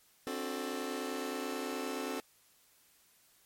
sawtooth chord, D dominant seventh, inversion third, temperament just, 264.3 / 293.7 / 367.1 / 440.5 Hz, C4 / D4 / F#4 / A4, +18 / 0 / -14 / +2 cents, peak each -36 / -39 / -38 / -37 dBFS, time 0.27-2.2 s, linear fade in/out 0 ms, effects white hiss -66 dBFS RMS until 3.45 s + MP3 64 kbps

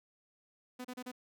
sawtooth tone bursts, 250.5 Hz, B3, 25 cents sharp, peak -37 dBFS, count 4, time 0.79-1.117 s, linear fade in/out 10 ms, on 57 ms, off 33 ms, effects none

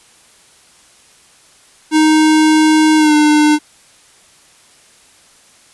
square tone with pitch glide, 311.1 to 301.2 Hz, D#4 to D4, 0 to +44 cents, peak -8 dBFS, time 1.91-3.59 s, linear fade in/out 50 ms, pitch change -56 cents, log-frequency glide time 2.97-3.13 s, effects white hiss -47 dBFS RMS until 5.73 s + resampled to 24000 Hz

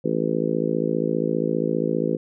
harmonic tone, 55 Hz, A1, in tune, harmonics 3 / 4 / 5 / 6 / 7 / 8 / 9, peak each -28 / -28 / -28 / -28 / -28 / -28 / -28 dBFS, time 0.04-2.17 s, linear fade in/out 10 ms, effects none

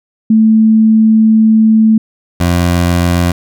sine / 20% pulse tone pair in turn, 220 / 87.31 Hz, A3 / F2, 0 / 0 cents, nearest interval octave + major third, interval 1600 cents, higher first, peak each -4 dBFS, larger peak neither, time 0.3-1.98 / 2.4-3.32 s, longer first, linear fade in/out 5 ms, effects none

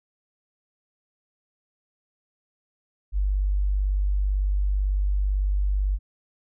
sine tone, 49 Hz, G1, in tune, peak -20 dBFS, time 3.12-5.99 s, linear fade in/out 50 ms, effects none

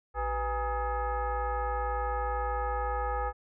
sine tone with frequency modulation, 382.2 Hz, G4, 44 cents flat, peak -28 dBFS, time 0.14-3.33 s, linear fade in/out 50 ms, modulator 439 Hz, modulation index 2.2, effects none

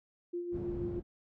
sine tone with tremolo, 349.2 Hz, F4, in tune, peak -33 dBFS, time 0.33-1 s, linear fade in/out 10 ms, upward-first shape sine, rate 6.3 Hz, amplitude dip 45%
white low-pass noise, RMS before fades -41 dBFS, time 0.51-1.03 s, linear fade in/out 50 ms, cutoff 210 Hz, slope 12 dB/octave
effects none

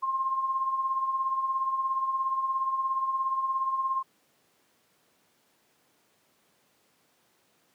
sine tone with tremolo, 1062 Hz, C6, 25 cents sharp, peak -23 dBFS, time 0.02-4.03 s, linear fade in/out 20 ms, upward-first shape triangle, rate 17 Hz, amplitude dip 60%, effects pink hiss -67 dBFS RMS until 7.74 s + high-pass 200 Hz 12 dB/octave

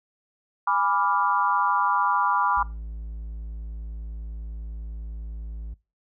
sine chord, G# diminished seventh, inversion none, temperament equal with one note detuned, 823 / 987.8 / 1174.7 / 1396.9 Hz, G#5 / B5 / D6 / F6, -16 / 0 / 0 / 0 cents, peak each -28 / -23 / -24 / -29 dBFS, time 0.67-2.63 s, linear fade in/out 5 ms
triangle tone, 55 Hz, A1, in tune, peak -30 dBFS, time 2.57-5.74 s, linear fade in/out 5 ms
effects noise-tail reverb RT60 0.3 s tail -22 dB re dry

